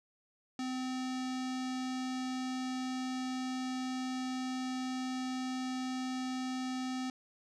square tone with low-pass filter, 257 Hz, C4, 31 cents flat, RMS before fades -37 dBFS, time 0.59-7.1 s, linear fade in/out 2 ms, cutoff 6100 Hz, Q 1.6, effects none

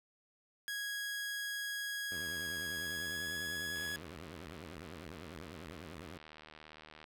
sawtooth tone with pitch glide, 1656 to 1678.1 Hz, G#6 to G#6, -5 to +18 cents, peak -34 dBFS, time 0.68-3.96 s, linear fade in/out 0 ms, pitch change +23 cents, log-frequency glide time 2.59-3.3 s
10% pulse tone with vibrato, 83.8 Hz, E2, 29 cents sharp, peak -39 dBFS, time 2.11-6.18 s, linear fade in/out 5 ms, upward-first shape sine, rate 10 Hz, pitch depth 230 cents each way
click train, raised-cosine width 0.3 ms, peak -36 dBFS, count 255, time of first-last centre 3.76-7.042 s, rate 77.4 Hz
effects none

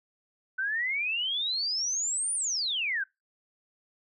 sine exponential two-way sweep, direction up then down, 1500 to 9580 to 1500 Hz, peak -27 dBFS, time 0.58-3.04 s, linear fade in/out 10 ms, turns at 2.34 s, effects noise-tail reverb RT60 0.2 s tail -23 dB re dry

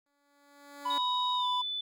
10% pulse tone with exponential growth, 285.3 Hz, C#4, 50 cents sharp, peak -29 dBFS, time 0.06-0.98 s, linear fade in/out 2 ms, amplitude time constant 200 ms
triangle tone, 994 Hz, B5, 11 cents sharp, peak -27 dBFS, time 0.85-1.62 s, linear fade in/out 10 ms
sine tone with pitch glide, 3767 to 3494 Hz, A#7 to A7, +17 to -13 cents, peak -32 dBFS, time 0.9-1.81 s, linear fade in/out 5 ms, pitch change -130 cents, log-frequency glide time 1.35-1.47 s
effects none

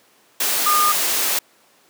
sine tone in noise, 1217 Hz, D#6, 39 cents flat, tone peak -15 dBFS, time 0.66-0.92 s, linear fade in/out 5 ms, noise white, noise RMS -20 dBFS, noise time 0.4-1.39 s, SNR +2 dB, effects pink hiss -55 dBFS RMS until 1.89 s + high-pass 300 Hz 12 dB/octave

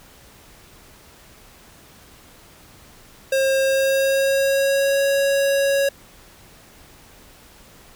square tone with pitch glide, 536 to 553.9 Hz, C5 to C#5, +42 to -1 cents, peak -17 dBFS, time 3.32-5.89 s, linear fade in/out 5 ms, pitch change +57 cents, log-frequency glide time 3.63-5.03 s, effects pink hiss -48 dBFS RMS until 7.95 s

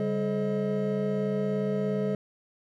triangle tone cluster, 140.9 / 198.2 / 428.8 / 532 / 629 Hz, C#3 / G3 / A4 / C5 / D#5, +29 / +19 / -45 / +29 / +19 cents, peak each -33 / -27 / -28 / -36 / -33 dBFS, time 0-2.15 s, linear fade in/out 2 ms, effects none

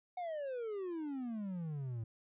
triangle exponential sweep, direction down, 740 to 109.4 Hz, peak -36 dBFS, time 0.17-2.04 s, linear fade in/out 5 ms, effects resampled to 8000 Hz

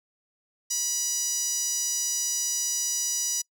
sawtooth tone with high-pass filter, 975 Hz, B5, 23 cents flat, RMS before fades -28 dBFS, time 0.7-3.42 s, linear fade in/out 10 ms, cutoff 5900 Hz, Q 5.1, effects noise-tail reverb RT60 0.1 s tail -25 dB re dry

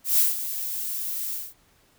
violet noise with ADSR envelope, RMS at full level -18 dBFS, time 0.04-1.54 s, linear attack 140 ms, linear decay 170 ms, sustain -12 dB, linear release 210 ms, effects pink hiss -61 dBFS RMS until 1.98 s

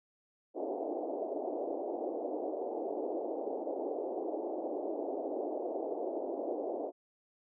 pink band-pass noise, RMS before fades -37 dBFS, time 0.54-6.92 s, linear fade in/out 50 ms, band 300 to 740 Hz, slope 48 dB/octave, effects none

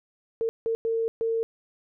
sine tone bursts at uneven times, 454.1 Hz, A#4, 45 cents flat, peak -23 dBFS, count 4, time 0.41-0.49 / 0.66-0.75 / 0.85-1.08 / 1.21-1.43 s, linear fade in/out 0 ms, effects none

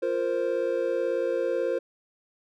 triangle chord, F suspended fourth, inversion none, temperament just, 349.2 / 465.6 / 523.8 Hz, F4 / Bb4 / C5, 0 / -2 / +2 cents, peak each -29 / -27 / -25 dBFS, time 0.02-1.79 s, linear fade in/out 10 ms, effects none

